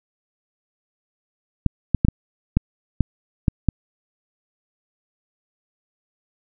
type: clicks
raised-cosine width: 5 ms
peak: -3 dBFS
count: 8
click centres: 1.663 / 1.947 / 2.049 / 2.085 / 2.57 / 3.007 / 3.482 / 3.687 s
effects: none